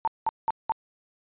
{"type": "tone bursts", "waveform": "sine", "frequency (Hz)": 897, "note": "A5", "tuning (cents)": 33, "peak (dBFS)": -21, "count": 4, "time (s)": [0.05, 0.72], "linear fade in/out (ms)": 0, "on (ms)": 25, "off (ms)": 190, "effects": ["resampled to 8000 Hz"]}